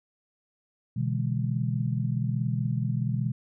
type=chord; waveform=sine; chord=E dominant seventh; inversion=second; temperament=just; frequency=123.61 / 148.33 / 164.81 / 206 Hz; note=B2 / D3 / E3 / G#3; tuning=+2 / +18 / 0 / -14 cents; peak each=-27 / -32 / -33 / -33 dBFS; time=0.96-3.32 s; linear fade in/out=10 ms; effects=none